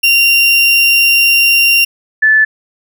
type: tone pair in turn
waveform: 35% pulse / sine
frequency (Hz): 2768 / 1743.7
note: F7 / A6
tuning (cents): -16 / -16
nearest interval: minor sixth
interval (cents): 800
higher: first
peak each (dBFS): -5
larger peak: neither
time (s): 0.03-1.85 / 2.22-2.45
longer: first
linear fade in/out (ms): 10
effects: none